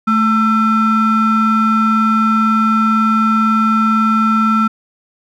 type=ring-modulated tone; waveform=triangle; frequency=560 Hz; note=C#5; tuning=18 cents sharp; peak=-5 dBFS; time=0.07-4.68 s; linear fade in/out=10 ms; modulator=779 Hz; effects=none